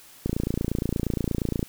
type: click train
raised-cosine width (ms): 3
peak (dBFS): -12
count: 40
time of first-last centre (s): 0.26-1.628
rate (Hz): 28.5
effects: white hiss -50 dBFS RMS until 1.68 s